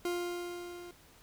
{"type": "tone with level ramp", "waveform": "40% pulse", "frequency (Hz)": 350.9, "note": "F4", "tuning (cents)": 8, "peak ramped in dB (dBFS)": [-30, -45], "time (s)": [0.05, 0.91], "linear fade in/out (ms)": 2, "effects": ["pink hiss -60 dBFS RMS until 1.22 s"]}